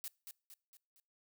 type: noise with echo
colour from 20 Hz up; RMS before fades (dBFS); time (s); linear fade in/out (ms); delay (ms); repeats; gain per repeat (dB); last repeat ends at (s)
blue; -43; 0.04-0.08; 0; 230; 4; -6; 1
effects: noise-tail reverb RT60 0.4 s tail -25 dB re dry